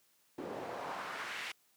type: noise with band-pass filter sweep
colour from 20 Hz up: pink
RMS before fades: -42 dBFS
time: 0.38-1.52 s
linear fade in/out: 5 ms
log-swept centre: 380 to 2600 Hz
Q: 1.5
effects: white hiss -71 dBFS RMS until 1.76 s + high-pass 100 Hz 12 dB/octave